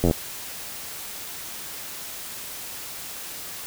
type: slowing click train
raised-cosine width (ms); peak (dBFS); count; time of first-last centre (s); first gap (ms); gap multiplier
2; -7; 7; 0.04-0.111; 11; 1.03
effects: white hiss -36 dBFS RMS until 3.66 s